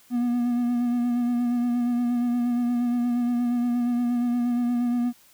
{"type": "tone with vibrato", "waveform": "triangle", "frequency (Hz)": 241.7, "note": "B3", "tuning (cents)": -37, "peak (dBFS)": -19, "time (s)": [0.1, 5.13], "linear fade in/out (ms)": 50, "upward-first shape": "sine", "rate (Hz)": 8.5, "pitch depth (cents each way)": 26, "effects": ["white hiss -56 dBFS RMS until 5.33 s"]}